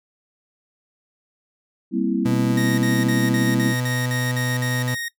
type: chord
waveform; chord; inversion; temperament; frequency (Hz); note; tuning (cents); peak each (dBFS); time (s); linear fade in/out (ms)
sine; C dominant seventh; second; equal; 196 / 233.1 / 261.6 / 329.6; G3 / Bb3 / C4 / E4; 0 / 0 / 0 / 0; -24; 1.91-3.75; 50
type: tone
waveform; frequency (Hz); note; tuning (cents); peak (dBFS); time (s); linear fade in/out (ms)
35% pulse; 124.8; B2; +19; -20; 2.25-4.95; 10
type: tone bursts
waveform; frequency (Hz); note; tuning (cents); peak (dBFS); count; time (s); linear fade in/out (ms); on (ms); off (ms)
sawtooth; 1864.7; A#6; 0; -23; 10; 2.57-5.084; 5; 210; 46
effects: noise-tail reverb RT60 0.1 s tail -19 dB re dry